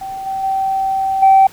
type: tone with level steps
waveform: sine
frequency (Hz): 773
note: G5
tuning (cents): -24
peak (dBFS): -23 / -18 / -14 / -4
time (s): 0.01-1.47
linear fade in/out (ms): 5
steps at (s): 0.26 / 0.43 / 1.22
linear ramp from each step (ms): 10
effects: tanh soft clip ceiling -2 dBFS + pink hiss -41 dBFS RMS until 1.52 s